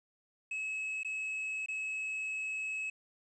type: tone with dropouts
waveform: triangle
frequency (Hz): 2578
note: E7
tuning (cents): -39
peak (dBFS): -33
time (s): 0.51-2.9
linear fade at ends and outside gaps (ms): 5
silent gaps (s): 1.033-1.047 / 1.661-1.684
effects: resampled to 22050 Hz + 11-bit